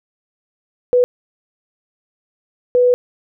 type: tone bursts at uneven times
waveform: sine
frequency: 493.9 Hz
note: B4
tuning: in tune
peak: -9 dBFS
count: 2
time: 0.93-1.04 / 2.75-2.94 s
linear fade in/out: 0 ms
effects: none